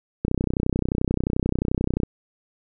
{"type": "click train", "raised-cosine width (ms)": 3, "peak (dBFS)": -9, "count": 57, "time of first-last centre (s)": [0.25, 2.033], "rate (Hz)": 31.4, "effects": []}